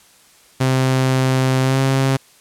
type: tone with pitch glide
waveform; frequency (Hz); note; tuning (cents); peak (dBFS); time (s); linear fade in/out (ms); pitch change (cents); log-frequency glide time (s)
sawtooth; 130.81 to 134.1; C3 to C3; 0 to +43; -10; 0.6-2.17; 10; +43; 1.62-1.79
effects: white hiss -50 dBFS RMS until 2.4 s + low-pass 11000 Hz 12 dB/octave